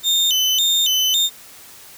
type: tone with vibrato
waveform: 35% pulse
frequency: 3322 Hz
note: G#7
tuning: in tune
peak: -13 dBFS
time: 0.03-1.3 s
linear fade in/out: 50 ms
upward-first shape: square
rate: 1.8 Hz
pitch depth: 160 cents each way
effects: white hiss -42 dBFS RMS until 1.97 s